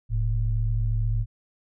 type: tone pair together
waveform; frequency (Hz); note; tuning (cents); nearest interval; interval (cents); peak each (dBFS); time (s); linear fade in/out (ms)
sine; 41.26 / 110; E1 / A2; +2 / 0; octave + perfect fourth; 1698; -24; 0.09-1.26; 50
effects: none